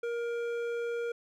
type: tone with hard clipping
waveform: sine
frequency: 470.6 Hz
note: A#4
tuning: 16 cents sharp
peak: -33 dBFS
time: 0.03-1.12 s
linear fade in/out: 5 ms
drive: 10 dB
effects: none

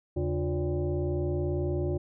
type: tone with frequency modulation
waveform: sine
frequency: 138.59 Hz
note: C#3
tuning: in tune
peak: -26 dBFS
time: 0.16-1.98 s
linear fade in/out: 10 ms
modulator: 219 Hz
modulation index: 1.6
effects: none

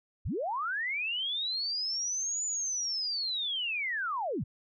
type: linear two-way sweep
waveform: sine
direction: up then down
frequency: 34.65 to 7040 to 75.5 Hz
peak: -30 dBFS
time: 0.25-4.44 s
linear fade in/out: 10 ms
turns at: 2.45 s
effects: none

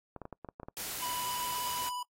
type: clicks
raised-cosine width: 1 ms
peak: -28 dBFS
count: 9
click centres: 0.163 / 0.217 / 0.254 / 0.327 / 0.447 / 0.488 / 0.599 / 0.632 / 0.685 s
type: noise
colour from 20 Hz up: white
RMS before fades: -39 dBFS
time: 0.77-1.89 s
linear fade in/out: 0 ms
type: tone with vibrato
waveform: square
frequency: 987.8 Hz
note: B5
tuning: in tune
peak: -36 dBFS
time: 1.02-2.03 s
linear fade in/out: 5 ms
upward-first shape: sine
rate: 17 Hz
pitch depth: 17 cents each way
effects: noise-tail reverb RT60 0.1 s tail -25 dB re dry + AAC 48 kbps

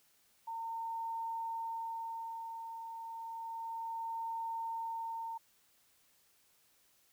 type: tone with tremolo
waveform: sine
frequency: 911 Hz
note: A#5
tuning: 40 cents flat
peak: -36 dBFS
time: 0.47-5.38 s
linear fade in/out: 10 ms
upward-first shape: sine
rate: 0.31 Hz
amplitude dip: 50%
effects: white hiss -70 dBFS RMS until 7.12 s

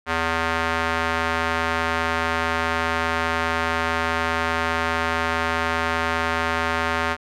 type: tone with band-pass filter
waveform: square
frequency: 82.41 Hz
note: E2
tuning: in tune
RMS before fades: -23 dBFS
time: 0.06-7.17 s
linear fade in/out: 50 ms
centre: 1500 Hz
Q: 1.2
effects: none

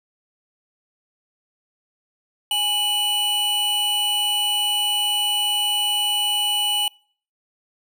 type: tone pair together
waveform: square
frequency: 831.7 / 2960 Hz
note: G#5 / F#7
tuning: +2 / 0 cents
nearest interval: octave + minor seventh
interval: 2198 cents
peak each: -29 / -20 dBFS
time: 2.51-6.88 s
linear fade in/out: 2 ms
effects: noise-tail reverb RT60 0.5 s tail -26 dB re dry

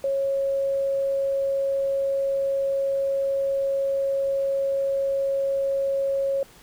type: tone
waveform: sine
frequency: 548 Hz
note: C#5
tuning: 20 cents flat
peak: -21 dBFS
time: 0.04-6.43 s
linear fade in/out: 2 ms
effects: pink hiss -51 dBFS RMS until 6.62 s

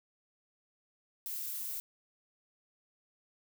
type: noise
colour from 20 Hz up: violet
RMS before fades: -39 dBFS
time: 1.26-1.8 s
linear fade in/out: 0 ms
effects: none

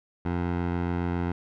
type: tone with low-pass filter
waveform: 15% pulse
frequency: 87.31 Hz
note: F2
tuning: in tune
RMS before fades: -28 dBFS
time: 0.25-1.32 s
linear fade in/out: 5 ms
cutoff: 1800 Hz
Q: 0.76
effects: none

